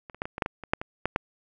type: clicks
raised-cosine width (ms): 0.5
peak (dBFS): -26 / -30 / -14 / -19 / -19 / -9 / -14 / -24 / -6 / -18 / -10 / -8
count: 12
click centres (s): 0.098 / 0.146 / 0.219 / 0.255 / 0.381 / 0.422 / 0.461 / 0.637 / 0.735 / 0.815 / 1.056 / 1.161
effects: none